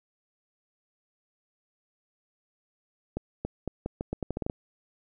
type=accelerating click train; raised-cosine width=2 ms; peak=-17 dBFS; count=12; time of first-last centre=3.17-4.499 s; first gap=280 ms; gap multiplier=0.81; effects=none